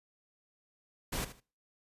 pink noise with echo, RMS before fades -35 dBFS, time 1.12-1.25 s, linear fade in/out 10 ms, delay 77 ms, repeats 2, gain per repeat -13 dB, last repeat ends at 1.404 s, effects noise-tail reverb RT60 0.4 s tail -25 dB re dry + resampled to 32000 Hz

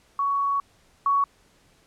sine tone pair in turn, 1119 / 1119 Hz, C#6 / C#6, +16 / +16 cents, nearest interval unison, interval 0 cents, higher neither, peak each -21 / -18 dBFS, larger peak second, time 0.19-0.6 / 1.06-1.24 s, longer first, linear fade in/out 2 ms, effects pink hiss -60 dBFS RMS until 1.86 s + low-pass 10000 Hz 12 dB/octave

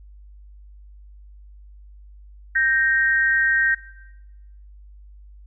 sine tone pair together, 1568 / 1864.7 Hz, G6 / A#6, 0 / 0 cents, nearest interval minor third, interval 300 cents, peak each -19 dBFS, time 2.55-3.75 s, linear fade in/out 10 ms, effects noise-tail reverb RT60 1.0 s tail -18 dB re dry + added 50 Hz sine -42 dBFS peak until 5.46 s

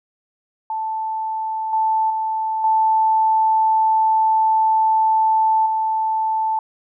sine tone with level steps, 880 Hz, A5, in tune, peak -21 / -15 / -19 / -13 / -17 dBFS, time 0.7-6.59 s, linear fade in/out 2 ms, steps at 1.73 / 2.1 / 2.64 / 5.66 s, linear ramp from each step 2 ms, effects none

